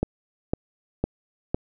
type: click train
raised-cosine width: 2 ms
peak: -9 dBFS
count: 4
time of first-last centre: 0.03-1.545 s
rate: 1.98 Hz
effects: none